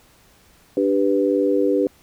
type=chord; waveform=sine; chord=G major; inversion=second; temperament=equal; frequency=293.7 / 392 / 493.9 Hz; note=D4 / G4 / B4; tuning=0 / 0 / 0 cents; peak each=-20 dBFS; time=0.77-1.87 s; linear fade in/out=2 ms; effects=pink hiss -54 dBFS RMS until 2.02 s